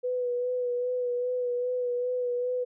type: tone with vibrato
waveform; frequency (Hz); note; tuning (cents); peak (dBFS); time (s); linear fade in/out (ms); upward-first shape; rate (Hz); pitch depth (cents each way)
sine; 493.9; B4; 0; -26; 0.03-2.65; 20; sine; 2.5; 26
effects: none

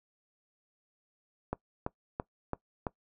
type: click train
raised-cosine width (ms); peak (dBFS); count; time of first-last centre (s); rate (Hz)
1; -18; 5; 1.53-2.868; 2.99
effects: noise-tail reverb RT60 0.1 s tail -21 dB re dry

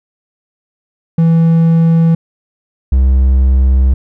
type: tone pair in turn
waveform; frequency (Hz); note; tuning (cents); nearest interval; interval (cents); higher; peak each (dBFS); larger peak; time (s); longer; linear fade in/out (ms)
triangle; 164.81 / 65.4; E3 / C2; 0 / 0; octave + major third; 1600; first; -4; neither; 1.18-2.15 / 2.92-3.94; second; 5
effects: none

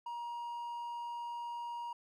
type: tone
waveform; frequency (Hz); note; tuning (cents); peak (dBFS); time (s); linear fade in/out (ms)
triangle; 948; A#5; +29; -37; 0.06-1.93; 5
effects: none

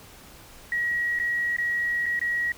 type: tone with dropouts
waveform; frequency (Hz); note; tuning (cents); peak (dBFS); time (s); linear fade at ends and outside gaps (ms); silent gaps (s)
sine; 1908; A#6; +40; -23; 0.72-2.52; 2; 1.19-1.198 / 1.566-1.584 / 2.059-2.063 / 2.193-2.214
effects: pink hiss -48 dBFS RMS until 2.57 s

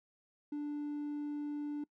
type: tone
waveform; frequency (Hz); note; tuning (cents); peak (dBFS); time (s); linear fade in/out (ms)
triangle; 293.7; D4; 0; -33; 0.52-1.84; 5
effects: noise-tail reverb RT60 0.1 s tail -24 dB re dry + tanh soft clip ceiling -31 dBFS

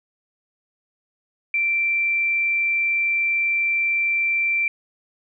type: tone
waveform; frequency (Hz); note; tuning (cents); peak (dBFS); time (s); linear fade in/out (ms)
sine; 2349; D7; 0; -18; 1.54-4.68; 2
effects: none

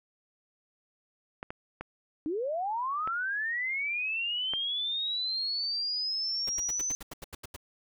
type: clicks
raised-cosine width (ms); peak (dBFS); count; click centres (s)
0.5; -22; 5; 1.429 / 1.505 / 1.81 / 3.075 / 4.536
type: linear sweep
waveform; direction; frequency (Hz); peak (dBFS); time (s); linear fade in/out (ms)
sine; up; 288.8 to 6170; -29; 2.26-6.95; 0
type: noise bursts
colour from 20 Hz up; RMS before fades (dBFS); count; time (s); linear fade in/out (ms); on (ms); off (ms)
pink; -41; 11; 6.47-7.564; 5; 24; 83
effects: none

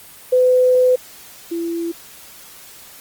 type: tone pair in turn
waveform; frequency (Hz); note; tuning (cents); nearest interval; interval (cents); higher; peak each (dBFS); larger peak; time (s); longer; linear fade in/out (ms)
sine; 505 / 337; B4 / E4; +39 / +38; perfect fifth; 701; first; -10 / -20; first; 0.32-0.96 / 1.51-1.92; first; 10
effects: white hiss -41 dBFS RMS until 3 s + Opus 24 kbps

